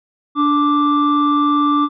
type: tone pair together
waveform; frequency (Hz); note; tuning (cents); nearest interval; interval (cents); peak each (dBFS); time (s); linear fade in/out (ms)
triangle; 292.1 / 1174.7; D4 / D6; -9 / 0; 2 octaves; 2409; -13; 0.35-1.89; 50
effects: resampled to 11025 Hz